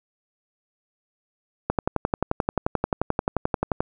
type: click train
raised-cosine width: 1 ms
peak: -7 dBFS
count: 25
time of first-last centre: 1.7-3.805 s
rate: 11.4 Hz
effects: none